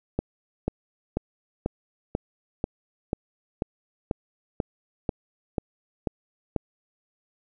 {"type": "click train", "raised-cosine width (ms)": 2, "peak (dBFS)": -11, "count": 14, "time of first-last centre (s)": [0.19, 6.563], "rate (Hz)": 2.04, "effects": []}